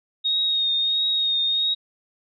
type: tone with vibrato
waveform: sine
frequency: 3729 Hz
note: A#7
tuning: in tune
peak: -19 dBFS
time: 0.24-1.75 s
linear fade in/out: 20 ms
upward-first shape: triangle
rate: 1.5 Hz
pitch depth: 31 cents each way
effects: none